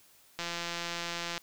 click train, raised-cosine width 0.2 ms, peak -18 dBFS, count 170, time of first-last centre 0.39-1.378 s, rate 171 Hz, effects white hiss -61 dBFS RMS until 1.42 s

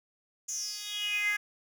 10% pulse tone with high-pass filter sweep, 415.3 Hz, G#4, in tune, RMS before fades -33 dBFS, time 0.48-1.37 s, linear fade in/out 10 ms, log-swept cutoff 6800 to 1800 Hz, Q 8.5, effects none

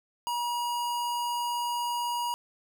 square tone, 958 Hz, A#5, 47 cents sharp, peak -29 dBFS, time 0.27-2.34 s, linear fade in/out 0 ms, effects none

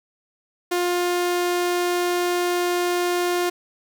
sawtooth tone, 353.6 Hz, F4, 22 cents sharp, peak -16 dBFS, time 0.71-3.5 s, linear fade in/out 10 ms, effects 8-bit

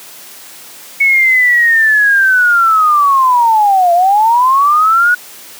sine linear two-way sweep, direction down then up, 2217 to 678 to 1475 Hz, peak -6 dBFS, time 1-5.15 s, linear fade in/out 10 ms, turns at 3.93 s, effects white hiss -34 dBFS RMS until 5.59 s + high-pass 200 Hz 12 dB/octave

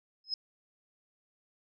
sine tone with exponential growth, 5120 Hz, D#8, 49 cents sharp, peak -26 dBFS, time 0.24-0.34 s, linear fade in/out 2 ms, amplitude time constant 20 ms, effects none

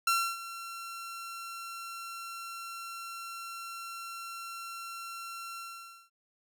sawtooth tone with ADSR envelope, 1360 Hz, F6, 46 cents flat, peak -20 dBFS, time 0.07-6.1 s, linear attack 4 ms, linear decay 290 ms, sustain -16 dB, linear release 520 ms, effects none

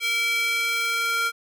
square tone with high-pass filter sweep, 462.2 Hz, A#4, 15 cents flat, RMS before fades -24 dBFS, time 0-1.32 s, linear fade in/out 50 ms, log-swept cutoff 2500 to 1600 Hz, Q 3.3, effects none

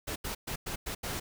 pink noise bursts at uneven times, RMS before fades -36 dBFS, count 6, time 0.07-0.16 / 0.24-0.35 / 0.47-0.56 / 0.66-0.76 / 0.86-0.95 / 1.03-1.2 s, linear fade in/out 10 ms, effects none

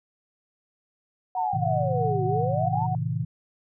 sine tone with tremolo, 740 Hz, F#5, in tune, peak -25 dBFS, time 1.35-2.95 s, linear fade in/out 2 ms, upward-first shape sine, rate 3.2 Hz, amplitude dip 45%
sine exponential two-way sweep, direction down then up, 954 to 363.3 to 954 Hz, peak -26 dBFS, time 1.36-2.87 s, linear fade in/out 20 ms, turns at 2.25 s
sine chord, A diminished, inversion none, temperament equal with one note detuned, 110 / 130.81 / 159.48 Hz, A2 / C3 / Eb3, 0 / 0 / +43 cents, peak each -29 dBFS, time 1.53-3.25 s, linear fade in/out 10 ms
effects none

